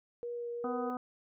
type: tone with vibrato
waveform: sine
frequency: 476.4 Hz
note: A#4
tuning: 38 cents sharp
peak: -36 dBFS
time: 0.23-0.9 s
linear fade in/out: 0 ms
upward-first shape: triangle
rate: 2.7 Hz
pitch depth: 10 cents each way
type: harmonic tone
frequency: 249.7 Hz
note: B3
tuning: 19 cents sharp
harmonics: 1 / 2 / 3 / 4 / 5 / 6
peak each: -37 / -43 / -40 / -48 / -41 / -55 dBFS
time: 0.64-0.97 s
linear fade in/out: 2 ms
effects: none